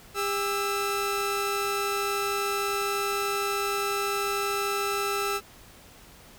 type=tone pair together; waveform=sawtooth; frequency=401.9 / 1318.5 Hz; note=G4 / E6; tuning=+43 / 0 cents; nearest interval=octave + major sixth; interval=2057 cents; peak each=-25 dBFS; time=0.14-5.41 s; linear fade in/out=50 ms; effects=pink hiss -51 dBFS RMS until 6.38 s